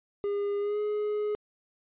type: tone with pitch glide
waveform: triangle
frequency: 406 to 419.6 Hz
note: G#4 to G#4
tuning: -39 to +18 cents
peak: -25 dBFS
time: 0.24-1.35 s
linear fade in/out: 0 ms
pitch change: +57 cents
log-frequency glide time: 0.59-0.79 s
effects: resampled to 8000 Hz